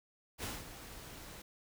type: noise with ADSR envelope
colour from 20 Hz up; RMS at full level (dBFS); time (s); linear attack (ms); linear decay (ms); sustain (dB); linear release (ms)
pink; -39; 0.38-1.42; 53; 200; -11; 5
effects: none